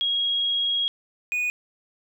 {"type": "tone pair in turn", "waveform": ["sine", "triangle"], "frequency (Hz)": [3292, 2475], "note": ["G#7", "D#7"], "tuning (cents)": [-16, -10], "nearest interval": "perfect fourth", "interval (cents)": 494, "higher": "first", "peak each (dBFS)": -21, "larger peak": "neither", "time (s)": [[0.01, 0.88], [1.32, 1.5]], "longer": "first", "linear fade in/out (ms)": 0, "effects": []}